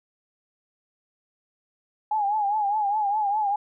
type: tone with vibrato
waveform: sine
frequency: 830.6 Hz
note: G#5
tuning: in tune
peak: -21 dBFS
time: 2.11-3.56 s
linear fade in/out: 5 ms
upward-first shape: triangle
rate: 4.9 Hz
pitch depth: 100 cents each way
effects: none